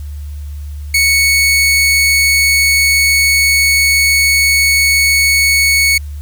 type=tone; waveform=sawtooth; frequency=2217 Hz; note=C#7; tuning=in tune; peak=-5 dBFS; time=0.94-5.98 s; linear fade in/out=5 ms; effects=added 73 Hz sine -22 dBFS peak until 6.21 s + white hiss -46 dBFS RMS until 6.21 s